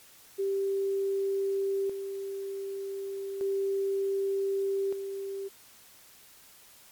sine tone with tremolo, 392 Hz, G4, in tune, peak -26 dBFS, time 0.38-5.49 s, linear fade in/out 20 ms, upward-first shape square, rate 0.33 Hz, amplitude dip 55%, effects white hiss -55 dBFS RMS until 6.91 s + MP3 96 kbps

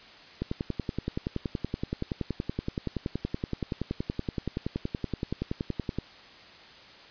click train, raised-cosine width 3 ms, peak -16 dBFS, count 60, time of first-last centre 0.42-5.986 s, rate 10.6 Hz, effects white hiss -50 dBFS RMS until 7.1 s + resampled to 11025 Hz

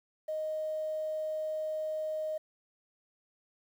triangle tone, 622.3 Hz, D#5, in tune, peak -28 dBFS, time 0.28-2.38 s, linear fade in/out 10 ms, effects tanh soft clip ceiling -30 dBFS + 10-bit

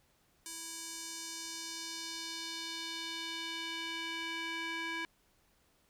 square tone with band-pass filter sweep, 329.6 Hz, E4, in tune, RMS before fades -41 dBFS, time 0.46-5.05 s, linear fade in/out 0 ms, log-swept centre 8100 to 2100 Hz, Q 1.6, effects pink hiss -71 dBFS RMS until 5.89 s

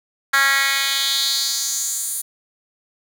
10% pulse tone with high-pass filter sweep, 274.1 Hz, C#4, 19 cents flat, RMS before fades -20 dBFS, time 0.33-2.22 s, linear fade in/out 10 ms, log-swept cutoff 1600 to 9800 Hz, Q 2.6, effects none

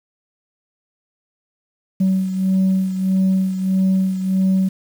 sine beating tone pair, 189 / 190.6 Hz, F#3 / G3, +37 / -48 cents, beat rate 1.6 Hz, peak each -14 / -20 dBFS, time 2-4.69 s, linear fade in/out 10 ms, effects tanh soft clip ceiling -11 dBFS + 7-bit

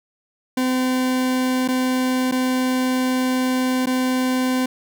40% pulse tone with dropouts, 256 Hz, C4, 38 cents flat, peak -17 dBFS, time 0.57-4.66 s, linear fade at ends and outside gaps 5 ms, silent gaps 1.678-1.685 / 2.314-2.321 / 3.859-3.869 s, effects none

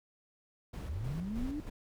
brown noise with tremolo, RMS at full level -40 dBFS, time 0.73-1.7 s, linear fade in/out 10 ms, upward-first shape square, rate 3.2 Hz, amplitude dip 45%
sine linear sweep, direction up, 60 to 308.6 Hz, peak -35 dBFS, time 0.87-1.6 s, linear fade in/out 0 ms
effects none

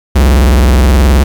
square tone with vibrato, 65.8 Hz, C2, 10 cents sharp, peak -5 dBFS, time 0.15-1.24 s, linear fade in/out 10 ms, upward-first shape sine, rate 19 Hz, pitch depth 250 cents each way, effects 7-bit

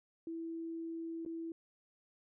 sine tone with dropouts, 329.6 Hz, E4, in tune, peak -39 dBFS, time 0.27-1.52 s, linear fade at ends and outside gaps 2 ms, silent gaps 1.251-1.261 s, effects none

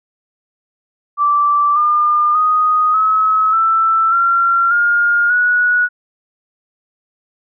sine tone with pitch steps, 1167 / 1205.4 / 1245 / 1285.9 / 1328.2 / 1371.9 / 1417 / 1463.5 Hz, D6 / D6 / D#6 / E6 / E6 / F6 / F6 / F#6, -11 / +45 / +1 / -43 / +13 / -31 / +25 / -19 cents, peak -10 dBFS, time 1.17-5.89 s, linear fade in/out 50 ms, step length 590 ms, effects none

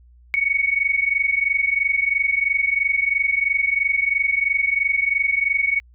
sine tone pair together, 2217 / 2240 Hz, C#7 / C#7, 0 / +18 cents, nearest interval unison, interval 18 cents, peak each -20 dBFS, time 0.34-5.8 s, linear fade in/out 0 ms, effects added 60 Hz sine -47 dBFS peak until 5.94 s

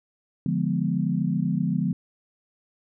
sine chord, D diminished seventh, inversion none, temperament equal, 146.83 / 174.61 / 207.7 / 246.9 Hz, D3 / F3 / Ab3 / Cb4, 0 / 0 / 0 / 0 cents, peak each -28 / -25 / -28 / -29 dBFS, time 0.46-1.93 s, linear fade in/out 2 ms, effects none

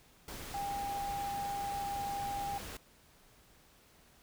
sine tone in noise, 802 Hz, G5, 39 cents sharp, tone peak -35 dBFS, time 0.54-2.58 s, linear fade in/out 2 ms, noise pink, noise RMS -45 dBFS, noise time 0.28-2.77 s, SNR +7 dB, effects pink hiss -63 dBFS RMS until 4.22 s

